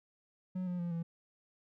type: tone with pitch steps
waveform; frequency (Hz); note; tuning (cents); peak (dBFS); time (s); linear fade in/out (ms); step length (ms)
triangle; 184 / 178.35 / 172.87 / 167.56; F#3 / F3 / F3 / E3; -9 / +37 / -17 / +29; -32; 0.55-1.03; 10; 120
effects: none